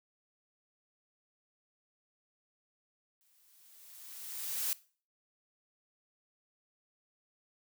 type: noise with exponential growth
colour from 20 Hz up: blue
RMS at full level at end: -32 dBFS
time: 3.21-4.73 s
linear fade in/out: 0 ms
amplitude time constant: 330 ms
effects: noise-tail reverb RT60 0.4 s tail -20 dB re dry